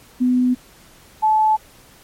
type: tone pair in turn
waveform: sine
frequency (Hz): 250.5 / 866.3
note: B3 / A5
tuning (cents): +25 / -27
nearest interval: octave + major sixth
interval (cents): 2148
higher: second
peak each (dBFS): -13 / -12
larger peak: second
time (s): 0.2-0.55 / 1.22-1.57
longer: neither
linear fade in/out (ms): 20
effects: pink hiss -48 dBFS RMS until 2.03 s + MP3 64 kbps